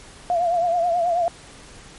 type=tone with vibrato; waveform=sine; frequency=692 Hz; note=F5; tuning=16 cents flat; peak=-17 dBFS; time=0.3-1.28 s; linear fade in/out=0 ms; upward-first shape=triangle; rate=9.3 Hz; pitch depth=81 cents each way; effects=pink hiss -44 dBFS RMS until 1.98 s + MP3 48 kbps